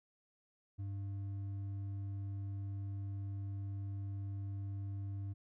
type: tone with hard clipping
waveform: sine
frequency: 99 Hz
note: G2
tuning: 18 cents sharp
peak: -40 dBFS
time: 0.78-5.34 s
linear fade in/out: 20 ms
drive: 4 dB
effects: none